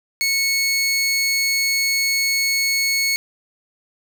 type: tone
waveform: 20% pulse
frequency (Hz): 2200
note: C#7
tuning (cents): -14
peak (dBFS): -12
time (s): 0.21-3.16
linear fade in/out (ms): 0
effects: none

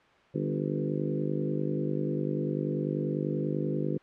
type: harmonic tone with a mistuned harmonic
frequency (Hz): 50.2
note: G1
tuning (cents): +42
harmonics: 3 / 4 / 5 / 6 / 7 / 8 / 9 / 10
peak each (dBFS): -32 / -36 / -37 / -36 / -35 / -37 / -42 / -39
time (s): 0.34-3.98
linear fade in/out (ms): 10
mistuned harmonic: 6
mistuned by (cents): -18
effects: white hiss -59 dBFS RMS until 4.02 s + low-pass 2000 Hz 12 dB/octave

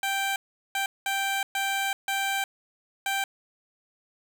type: tone bursts at uneven times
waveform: 15% pulse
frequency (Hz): 784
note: G5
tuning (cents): 0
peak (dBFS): -19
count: 6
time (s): 0.03-0.36 / 0.75-0.86 / 1.06-1.43 / 1.55-1.93 / 2.08-2.44 / 3.06-3.24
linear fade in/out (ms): 2
effects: none

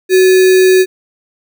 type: tone with sample-and-hold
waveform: sine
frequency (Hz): 372.5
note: F#4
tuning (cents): +12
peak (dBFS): -4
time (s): 0.09-0.86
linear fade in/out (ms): 50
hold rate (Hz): 2100
effects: none

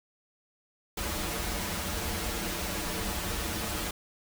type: noise with comb filter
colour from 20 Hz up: pink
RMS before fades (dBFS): -33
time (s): 0.97-3.91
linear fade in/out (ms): 5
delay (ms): 7.6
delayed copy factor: -1
effects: none

